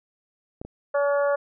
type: clicks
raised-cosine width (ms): 2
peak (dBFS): -21 / -24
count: 2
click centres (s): 0.615 / 0.65
type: harmonic tone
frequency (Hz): 284.5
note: C#4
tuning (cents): +45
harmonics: 2 / 3 / 4 / 5 / 6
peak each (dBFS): -20 / -33 / -31 / -32 / -37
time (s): 0.94-1.36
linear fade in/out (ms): 10
effects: none

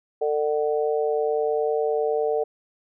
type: harmonic tone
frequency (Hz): 149.8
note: D3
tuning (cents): +35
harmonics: 3 / 4 / 5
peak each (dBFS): -22 / -27 / -29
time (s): 0.21-2.44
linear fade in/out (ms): 10
effects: none

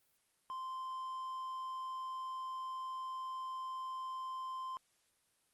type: tone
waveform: triangle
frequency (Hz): 1041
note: C6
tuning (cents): -9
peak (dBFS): -38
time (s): 0.5-4.77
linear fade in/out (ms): 0
effects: white hiss -75 dBFS RMS until 5.53 s + Opus 32 kbps

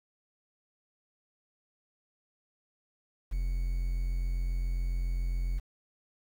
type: tone with quantisation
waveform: triangle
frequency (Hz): 43.65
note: F1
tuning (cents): 0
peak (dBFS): -26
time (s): 3.31-5.6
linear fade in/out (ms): 20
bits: 9
effects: none

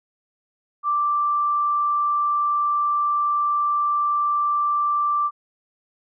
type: tone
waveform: sine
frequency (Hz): 1174.7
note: D6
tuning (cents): 0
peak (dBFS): -18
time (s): 0.83-5.31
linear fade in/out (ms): 50
effects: none

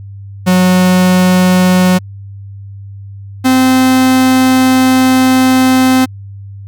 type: tone pair in turn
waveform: 45% pulse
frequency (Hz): 183 / 258.8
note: F#3 / C4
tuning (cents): -19 / -19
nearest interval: tritone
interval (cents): 600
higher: second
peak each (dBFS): -6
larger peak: neither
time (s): 0.46-1.99 / 3.44-6.06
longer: second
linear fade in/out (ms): 20
effects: added 99 Hz sine -26 dBFS peak until 6.67 s

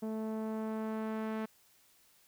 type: tone with low-pass filter sweep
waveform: sawtooth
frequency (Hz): 219.1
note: A3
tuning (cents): -7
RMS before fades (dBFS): -37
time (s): 0.02-1.46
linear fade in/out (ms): 10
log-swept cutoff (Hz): 650 to 2000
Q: 0.83
effects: white hiss -66 dBFS RMS until 2.27 s

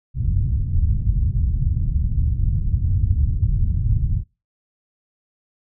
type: low-pass noise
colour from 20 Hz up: white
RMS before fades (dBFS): -19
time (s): 0.14-4.24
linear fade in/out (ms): 50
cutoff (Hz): 110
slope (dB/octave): 24
effects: noise-tail reverb RT60 0.3 s tail -25 dB re dry

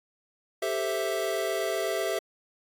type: chord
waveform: square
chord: A minor seventh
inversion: third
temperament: equal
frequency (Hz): 392 / 440 / 523.3 / 659.3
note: G4 / A4 / C5 / E5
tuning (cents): 0 / 0 / 0 / 0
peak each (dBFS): -33 / -35 / -36 / -31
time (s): 0.62-2.19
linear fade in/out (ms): 5
effects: AAC 64 kbps

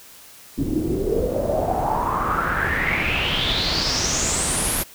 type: noise with low-pass filter sweep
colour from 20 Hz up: pink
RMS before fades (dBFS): -22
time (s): 0.57-4.84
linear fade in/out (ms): 20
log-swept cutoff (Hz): 260 to 12000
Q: 6.9
effects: white hiss -45 dBFS RMS until 4.94 s

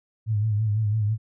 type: tone with vibrato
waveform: sine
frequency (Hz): 107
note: A2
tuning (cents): -48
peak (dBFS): -20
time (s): 0.26-1.18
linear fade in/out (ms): 50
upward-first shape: sine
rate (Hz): 6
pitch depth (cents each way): 68
effects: none

